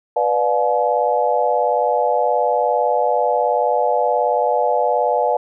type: chord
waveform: sine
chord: B diminished seventh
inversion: none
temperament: just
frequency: 493.9 / 592.7 / 711.2 / 853.4 Hz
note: B4 / D5 / F5 / Ab5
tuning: 0 / +16 / +31 / +47 cents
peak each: -20 dBFS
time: 0.16-5.37 s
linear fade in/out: 5 ms
effects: none